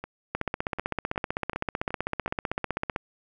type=two click trains; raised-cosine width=0.5 ms; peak=-12 / -20 dBFS; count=42 / 7; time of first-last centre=0.35-2.961 / 0.04-2.279 s; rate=15.7 / 2.68 Hz; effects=none